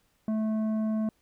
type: tone with tanh clipping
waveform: triangle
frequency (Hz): 217.8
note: A3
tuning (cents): -17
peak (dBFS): -27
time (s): 0.28-1.09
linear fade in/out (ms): 2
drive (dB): 13
effects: pink hiss -70 dBFS RMS until 1.21 s